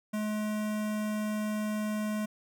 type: tone with notch filter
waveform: square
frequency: 212.6 Hz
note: G#3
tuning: 41 cents sharp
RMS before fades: -32 dBFS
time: 0.13-2.26 s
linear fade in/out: 10 ms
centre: 4200 Hz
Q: 1.9
effects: none